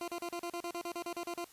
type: tone bursts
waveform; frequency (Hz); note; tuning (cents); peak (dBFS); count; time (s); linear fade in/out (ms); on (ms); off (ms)
20% pulse; 345.1; F4; -21; -32; 14; 0.01-1.444; 2; 69; 36
effects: white hiss -59 dBFS RMS until 1.52 s + resampled to 32000 Hz